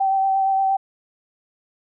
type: tone with vibrato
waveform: sine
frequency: 774 Hz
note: G5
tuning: 22 cents flat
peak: -16 dBFS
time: 0-0.77 s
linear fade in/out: 10 ms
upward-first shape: sine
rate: 8.6 Hz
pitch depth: 16 cents each way
effects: none